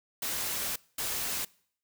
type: noise bursts at uneven times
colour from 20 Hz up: white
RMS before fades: -33 dBFS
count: 2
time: 0.22-0.76 / 0.98-1.45 s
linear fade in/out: 5 ms
effects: noise-tail reverb RT60 0.6 s tail -24 dB re dry